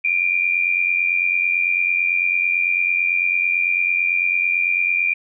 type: tone pair together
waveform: sine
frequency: 2355 / 2444 Hz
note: D7 / D#7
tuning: +4 / -32 cents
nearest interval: minor second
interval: 64 cents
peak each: -19 dBFS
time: 0.04-5.14 s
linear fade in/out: 10 ms
effects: none